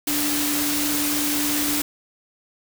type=tone in noise; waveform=sine; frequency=293.7 Hz; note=D4; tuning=in tune; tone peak=-25 dBFS; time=0.07-1.82 s; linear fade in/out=5 ms; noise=white; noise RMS=-24 dBFS; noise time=0.07-1.82 s; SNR=-4 dB; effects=none